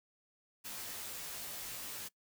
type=noise with comb filter; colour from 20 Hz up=white; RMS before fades=-44 dBFS; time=0.64-2.09 s; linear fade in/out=20 ms; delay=15 ms; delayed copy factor=-0.95; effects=noise-tail reverb RT60 0.1 s tail -21 dB re dry